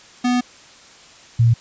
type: tone pair in turn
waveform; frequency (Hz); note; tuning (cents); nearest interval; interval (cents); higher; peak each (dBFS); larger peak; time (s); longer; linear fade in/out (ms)
square / sine; 246.9 / 116.52; B3 / A#2; 0 / 0; octave + minor second; 1300; first; -16 / -10; second; 0.24-0.41 / 1.39-1.54; first; 10
effects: white hiss -45 dBFS RMS until 1.6 s + resampled to 16000 Hz